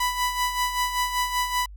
sawtooth tone with tremolo, 991 Hz, B5, 6 cents sharp, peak -17 dBFS, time 0-1.66 s, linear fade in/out 5 ms, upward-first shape sine, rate 5.2 Hz, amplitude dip 60%, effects added 50 Hz sine -39 dBFS peak until 1.76 s

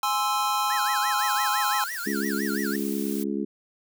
square chord, Ab augmented, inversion none, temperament equal, 830.6 / 1046.5 / 1318.5 Hz, Ab5 / C6 / E6, 0 / 0 / 0 cents, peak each -28 dBFS, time 0.03-1.84 s, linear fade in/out 2 ms
square tone with vibrato, 1641 Hz, G#6, 21 cents flat, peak -32 dBFS, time 0.7-2.76 s, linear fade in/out 2 ms, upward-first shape sine, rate 5.9 Hz, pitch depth 300 cents each way
blue noise, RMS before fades -38 dBFS, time 1.18-3.24 s, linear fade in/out 10 ms
harmonic tone, 69.4 Hz, C#2, 3 cents sharp, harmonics 3 / 4 / 5 / 6, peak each -29 / -30 / -32 / -34 dBFS, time 2.06-3.45 s, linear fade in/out 10 ms
effects none

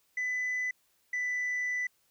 sine tone pair in turn, 2000 / 1987.3 Hz, B6 / B6, +21 / +10 cents, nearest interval unison, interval 11 cents, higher first, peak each -27 / -27 dBFS, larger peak neither, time 0.17-0.71 / 1.13-1.87 s, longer second, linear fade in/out 5 ms, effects tanh soft clip ceiling -28 dBFS + white hiss -71 dBFS RMS until 2.1 s

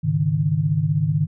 sine chord, Ab suspended fourth, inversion none, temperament equal with one note detuned, 103.83 / 138.59 / 154.49 Hz, Ab2 / Db3 / Eb3, 0 / 0 / -12 cents, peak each -25 / -23 / -19 dBFS, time 0.03-1.27 s, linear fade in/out 20 ms, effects none

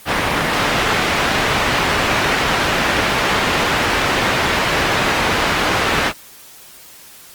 white low-pass noise, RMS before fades -17 dBFS, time 0.05-6.13 s, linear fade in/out 50 ms, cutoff 2200 Hz, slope 12 dB/octave, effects white hiss -41 dBFS RMS until 7.34 s + Opus 32 kbps

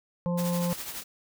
harmonic tone, 174.61 Hz, F3, in tune, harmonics 1 / 3 / 5 / 6, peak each -26 / -32 / -41 / -42 dBFS, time 0.26-0.73 s, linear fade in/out 0 ms
white noise with tremolo, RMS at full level -35 dBFS, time 0.37-1.04 s, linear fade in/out 20 ms, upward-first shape triangle, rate 12 Hz, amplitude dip 60%
effects none

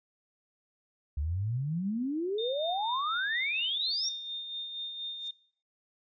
sine exponential sweep, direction up, 68.8 to 5770 Hz, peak -29 dBFS, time 1.17-4.09 s, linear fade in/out 5 ms
sine tone with tremolo, 3640 Hz, A#7, 42 cents flat, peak -34 dBFS, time 2.38-5.31 s, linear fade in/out 5 ms, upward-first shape sine, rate 4.2 Hz, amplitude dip 45%
violet noise with exponential growth, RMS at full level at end -46 dBFS, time 5.1-5.28 s, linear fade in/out 2 ms, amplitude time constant 39 ms
effects noise-tail reverb RT60 0.5 s tail -18 dB re dry + resampled to 16000 Hz

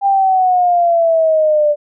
sine exponential sweep, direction down, 800 to 586 Hz, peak -9 dBFS, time 0.01-1.76 s, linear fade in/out 50 ms, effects none

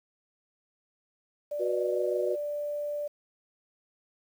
sine tone, 587.3 Hz, D5, in tune, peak -30 dBFS, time 1.51-3.08 s, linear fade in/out 10 ms
harmonic tone, 122.7 Hz, B2, 11 cents flat, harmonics 3 / 4 / 5, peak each -30 / -31 / -38 dBFS, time 1.59-2.36 s, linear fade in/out 20 ms
effects 9-bit

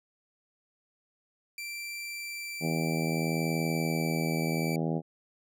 sawtooth tone with pitch glide, 2349 to 2319 Hz, D7 to D7, 0 to -22 cents, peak -33 dBFS, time 1.58-4.76 s, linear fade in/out 2 ms, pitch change -22 cents, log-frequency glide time 1.95-4.31 s
harmonic tone, 80.7 Hz, E2, 36 cents flat, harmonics 2 / 3 / 4 / 5 / 6 / 7 / 8 / 9 / 10, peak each -30 / -34 / -36 / -38 / -40 / -41 / -42 / -43 / -44 dBFS, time 2.6-5.02 s, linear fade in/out 50 ms
effects none

